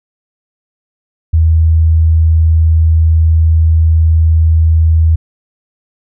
sine tone, 80.6 Hz, E2, 38 cents flat, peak -5 dBFS, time 1.33-5.16 s, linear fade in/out 10 ms, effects none

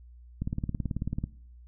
click train, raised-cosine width 5 ms, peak -18 dBFS, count 16, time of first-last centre 0.42-1.24 s, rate 18.3 Hz, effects noise-tail reverb RT60 0.7 s tail -21 dB re dry + added 60 Hz sine -48 dBFS peak until 1.67 s

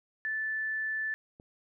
sine tone, 1753 Hz, A6, 7 cents flat, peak -30 dBFS, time 0.25-1.14 s, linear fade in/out 0 ms
click, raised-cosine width 2 ms, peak -38 dBFS, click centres 1.399 s
effects none

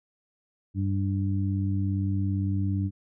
harmonic tone, 97.6 Hz, G2, 7 cents flat, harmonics 1 / 2 / 3, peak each -25 / -31 / -33 dBFS, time 0.74-2.91 s, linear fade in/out 50 ms, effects none

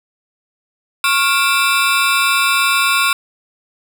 20% pulse ring-modulated tone, 1251 Hz, D#6, 9 cents sharp, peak -4 dBFS, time 1.04-3.13 s, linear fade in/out 2 ms, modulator 153 Hz, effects none

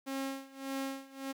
sawtooth tone with tremolo, 270.3 Hz, C#4, 44 cents flat, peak -30 dBFS, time 0.06-1.33 s, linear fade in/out 20 ms, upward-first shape sine, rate 1.7 Hz, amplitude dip 90%, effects 11-bit

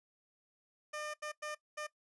15% pulse tone bursts at uneven times, 603 Hz, D5, 46 cents sharp, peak -33 dBFS, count 4, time 0.93-1.14 / 1.22-1.32 / 1.42-1.55 / 1.77-1.87 s, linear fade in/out 10 ms, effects noise-tail reverb RT60 0.1 s tail -18 dB re dry + resampled to 22050 Hz

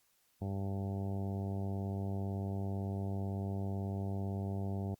harmonic tone, 98 Hz, G2, in tune, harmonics 1 / 2 / 3 / 4 / 5 / 6 / 7 / 8 / 9, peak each -36 / -40 / -48 / -47 / -53 / -53 / -50 / -55 / -58 dBFS, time 0.41-4.95 s, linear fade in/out 10 ms, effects white hiss -73 dBFS RMS until 4.99 s + Opus 48 kbps

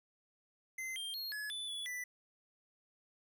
square tone with pitch steps, 2066 / 3185 / 4277 / 1699 / 3486 / 3417 / 1982 Hz, C7 / G7 / C8 / G#6 / A7 / G#7 / B6, -22 / +27 / +37 / +39 / -17 / +49 / +6 cents, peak -40 dBFS, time 0.78-2.04 s, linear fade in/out 5 ms, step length 180 ms, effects none

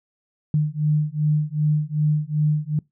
sine beating tone pair, 150 / 152.6 Hz, D3 / D#3, +37 / -33 cents, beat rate 2.6 Hz, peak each -21 dBFS, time 0.54-2.79 s, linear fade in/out 2 ms, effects noise-tail reverb RT60 0.2 s tail -25 dB re dry

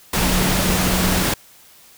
sine tone in noise, 184.3 Hz, F#3, 7 cents flat, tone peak -21 dBFS, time 0.16-1.23 s, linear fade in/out 5 ms, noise pink, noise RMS -19 dBFS, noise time 0.13-1.34 s, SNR -5 dB, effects white hiss -48 dBFS RMS until 1.97 s

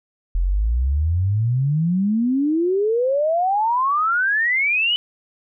sine exponential sweep, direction up, 41.2 to 3012 Hz, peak -16 dBFS, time 0.35-4.96 s, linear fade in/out 0 ms, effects none

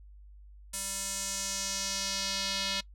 square tone with band-pass filter sweep, 195.3 Hz, G3, 6 cents flat, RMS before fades -34 dBFS, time 0.73-2.81 s, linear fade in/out 10 ms, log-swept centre 9000 to 3900 Hz, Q 2, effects noise-tail reverb RT60 0.1 s tail -22 dB re dry + added 50 Hz sine -49 dBFS peak until 2.94 s

